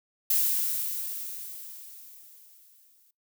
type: noise with exponential decay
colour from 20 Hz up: violet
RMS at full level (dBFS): -23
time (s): 0.3-3.11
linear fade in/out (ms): 5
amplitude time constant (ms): 610
effects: noise-tail reverb RT60 0.2 s tail -25 dB re dry